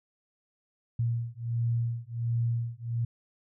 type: beating tone pair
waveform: sine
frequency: 116.54 / 117.94 Hz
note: A#2 / A#2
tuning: 0 / +21 cents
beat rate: 1.4 Hz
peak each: -30 dBFS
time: 0.99-3.05 s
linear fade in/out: 5 ms
effects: none